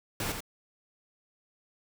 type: noise with echo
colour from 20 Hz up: pink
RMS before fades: -33 dBFS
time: 0.2-0.32 s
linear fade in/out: 2 ms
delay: 85 ms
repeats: 1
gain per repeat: -5 dB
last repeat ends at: 0.405 s
effects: none